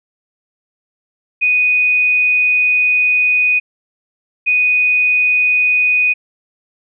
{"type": "tone pair in turn", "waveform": "sine", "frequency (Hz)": [2485, 2485], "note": ["D#7", "D#7"], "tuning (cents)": [-3, -3], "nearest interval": "unison", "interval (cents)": 0, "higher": "neither", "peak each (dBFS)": -10, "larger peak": "neither", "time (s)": [[1.41, 3.6], [4.46, 6.14]], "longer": "first", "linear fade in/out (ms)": 20, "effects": []}